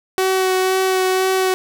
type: tone with vibrato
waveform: sawtooth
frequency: 375.7 Hz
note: F#4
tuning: 26 cents sharp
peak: -11 dBFS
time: 0.18-1.54 s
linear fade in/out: 0 ms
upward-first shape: sine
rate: 2 Hz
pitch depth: 13 cents each way
effects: none